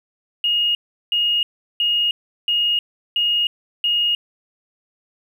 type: tone bursts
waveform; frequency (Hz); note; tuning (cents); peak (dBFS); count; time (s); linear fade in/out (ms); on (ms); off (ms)
triangle; 2863; F7; +42; -12; 6; 0.44-4.15; 2; 310; 370
effects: tanh soft clip ceiling -14 dBFS